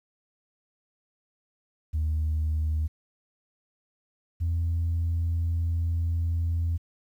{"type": "tone pair in turn", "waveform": "sine", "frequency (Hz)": [77.78, 83.85], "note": ["D#2", "E2"], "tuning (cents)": [0, 30], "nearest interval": "minor second", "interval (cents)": 130, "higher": "second", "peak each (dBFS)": -22, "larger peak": "neither", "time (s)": [[1.93, 2.88], [4.4, 6.78]], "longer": "second", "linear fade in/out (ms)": 20, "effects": ["tanh soft clip ceiling -21 dBFS", "10-bit"]}